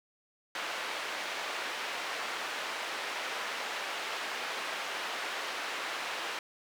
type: band-pass noise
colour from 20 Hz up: white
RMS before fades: -37 dBFS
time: 0.55-6.39 s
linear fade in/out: 2 ms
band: 490 to 2600 Hz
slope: 12 dB/octave
effects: none